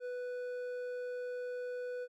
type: tone with hard clipping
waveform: sine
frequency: 495 Hz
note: B4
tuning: 4 cents sharp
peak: -39 dBFS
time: 0-2.08 s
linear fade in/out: 50 ms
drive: 6 dB
effects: none